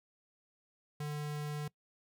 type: tone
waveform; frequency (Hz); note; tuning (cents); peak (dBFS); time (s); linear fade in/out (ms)
square; 148.6; D3; +21; -37; 1-1.68; 5
effects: noise-tail reverb RT60 0.1 s tail -22 dB re dry